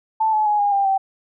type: tone with pitch steps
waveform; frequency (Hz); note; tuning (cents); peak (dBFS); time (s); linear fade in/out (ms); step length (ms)
sine; 880 / 857.9 / 836.4 / 815.4 / 794.9 / 775; A5 / A5 / G#5 / G#5 / G5 / G5; 0 / -44 / +12 / -32 / +24 / -20; -15; 0.2-0.98; 10; 130
effects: none